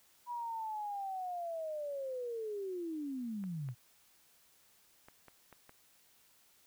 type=linear sweep; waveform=sine; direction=down; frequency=977 to 115.3 Hz; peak=-37 dBFS; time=0.26-3.75 s; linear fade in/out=50 ms
type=clicks; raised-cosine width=0.5 ms; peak=-39 dBFS; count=6; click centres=3.439 / 3.688 / 5.085 / 5.283 / 5.527 / 5.694 s
effects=white hiss -67 dBFS RMS until 6.66 s